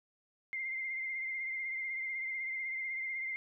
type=tone with vibrato; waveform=sine; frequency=2100 Hz; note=C7; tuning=6 cents sharp; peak=-35 dBFS; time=0.53-3.36 s; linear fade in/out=0 ms; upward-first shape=triangle; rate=16 Hz; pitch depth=42 cents each way; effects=none